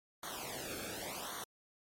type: noise with flanger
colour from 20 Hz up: pink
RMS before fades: -43 dBFS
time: 0.23-1.44 s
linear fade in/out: 2 ms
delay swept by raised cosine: 0.39 to 1.03 ms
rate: 0.89 Hz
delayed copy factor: -1
effects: MP3 64 kbps